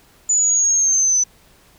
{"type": "exponential sweep", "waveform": "sine", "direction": "down", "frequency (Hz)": [7000, 6000], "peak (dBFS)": -13, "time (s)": [0.29, 1.24], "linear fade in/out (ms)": 10, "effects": ["pink hiss -52 dBFS RMS until 1.78 s"]}